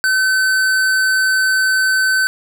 sine tone with hard clipping, 1527 Hz, G6, 46 cents flat, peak -14 dBFS, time 0.04-2.27 s, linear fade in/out 0 ms, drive 15 dB, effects none

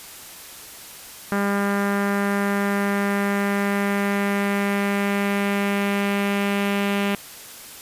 sawtooth tone with low-pass filter sweep, 200.7 Hz, G3, 41 cents sharp, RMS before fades -22 dBFS, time 1.32-7.15 s, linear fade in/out 0 ms, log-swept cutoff 1600 to 2700 Hz, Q 2.4, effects white hiss -40 dBFS RMS until 7.81 s + resampled to 32000 Hz

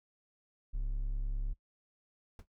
triangle tone, 34.85 Hz, C#1, 10 cents sharp, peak -30 dBFS, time 0.73-1.54 s, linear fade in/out 20 ms
brown noise with exponential decay, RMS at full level -41 dBFS, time 2.39-2.46 s, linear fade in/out 2 ms, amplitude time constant 15 ms
effects noise-tail reverb RT60 0.1 s tail -21 dB re dry

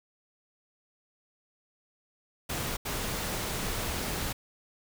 pink noise bursts at uneven times, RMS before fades -33 dBFS, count 2, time 2.49-2.77 / 2.85-4.33 s, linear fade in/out 10 ms, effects none

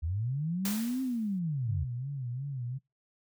sine linear two-way sweep, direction up then down, 73.42 to 266.1 to 73.42 Hz, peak -29 dBFS, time 0.02-1.85 s, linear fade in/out 20 ms, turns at 1.02 s
white noise with exponential decay, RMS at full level -34 dBFS, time 0.65-1.39 s, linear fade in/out 2 ms, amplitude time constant 160 ms
sine tone with vibrato, 130.81 Hz, C3, in tune, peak -33 dBFS, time 1.67-2.79 s, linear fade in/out 20 ms, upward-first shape sine, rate 2.8 Hz, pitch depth 150 cents each way
effects noise-tail reverb RT60 0.2 s tail -24 dB re dry

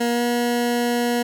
20% pulse tone with pitch glide, 237.2 to 240 Hz, A#3 to B3, +30 to -49 cents, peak -14 dBFS, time 0-1.23 s, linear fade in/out 10 ms, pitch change +21 cents, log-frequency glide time 0.1-0.22 s, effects none

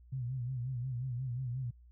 sine tone with vibrato, 125.9 Hz, B2, 34 cents sharp, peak -34 dBFS, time 0.12-1.71 s, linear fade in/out 10 ms, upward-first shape sine, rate 5.6 Hz, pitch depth 100 cents each way, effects added 60 Hz sine -55 dBFS peak until 1.91 s

